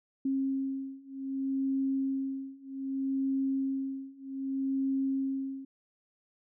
sine beating tone pair, 269 / 269.64 Hz, C4 / C#4, +48 / -48 cents, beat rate 0.64 Hz, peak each -33 / -32 dBFS, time 0.25-5.65 s, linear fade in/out 5 ms, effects none

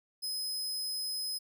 sawtooth tone, 5070 Hz, D#8, 32 cents sharp, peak -31 dBFS, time 0.22-1.39 s, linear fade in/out 20 ms, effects none

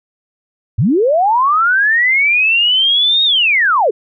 sine linear two-way sweep, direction up then down, 83.5 to 3764 to 367.3 Hz, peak -9 dBFS, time 0.78-3.91 s, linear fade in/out 10 ms, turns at 3.24 s, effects none

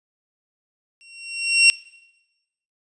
sawtooth tone with exponential growth, 2738 Hz, F7, 35 cents flat, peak -5 dBFS, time 1.01-1.7 s, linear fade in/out 0 ms, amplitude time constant 150 ms, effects noise-tail reverb RT60 1.0 s tail -22 dB re dry + resampled to 22050 Hz

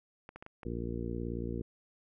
clicks, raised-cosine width 0.5 ms, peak -31 dBFS, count 5, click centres 0.291 / 0.36 / 0.425 / 0.464 / 0.632 s
harmonic tone, 58.27 Hz, A#1, in tune, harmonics 1 / 2 / 3 / 4 / 5 / 6 / 7 / 8, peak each -40 / -41 / -43 / -41 / -45 / -42 / -47 / -45 dBFS, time 0.65-1.62 s, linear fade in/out 5 ms
effects none

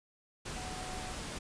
sine tone in noise, 740 Hz, F#5, in tune, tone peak -45 dBFS, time 0.56-1.13 s, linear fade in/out 10 ms, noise pink, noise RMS -41 dBFS, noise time 0.45-1.39 s, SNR -7 dB, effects resampled to 22050 Hz

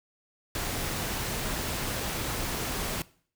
pink noise, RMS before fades -32 dBFS, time 0.55-3.02 s, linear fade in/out 2 ms, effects noise-tail reverb RT60 0.5 s tail -20 dB re dry

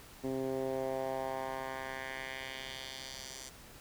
10% pulse tone with band-pass filter sweep, 132.3 Hz, C3, 20 cents sharp, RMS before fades -39 dBFS, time 0.23-3.5 s, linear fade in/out 20 ms, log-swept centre 300 to 6900 Hz, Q 1.6, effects pink hiss -54 dBFS RMS until 3.8 s

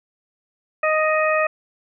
harmonic tone with a mistuned harmonic, 622.3 Hz, D#5, in tune, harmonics 1 / 2 / 3 / 4, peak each -19 / -22 / -24 / -25 dBFS, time 0.83-1.47 s, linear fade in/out 5 ms, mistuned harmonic 4, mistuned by +15 cents, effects none

